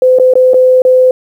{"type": "tone with dropouts", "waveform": "sine", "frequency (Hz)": 511, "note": "C5", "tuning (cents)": -41, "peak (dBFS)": -3, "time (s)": [0.02, 1.11], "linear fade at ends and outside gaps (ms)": 2, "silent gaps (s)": [[0.187, 0.197], [0.337, 0.354], [0.535, 0.542], [0.82, 0.85]], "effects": ["7-bit"]}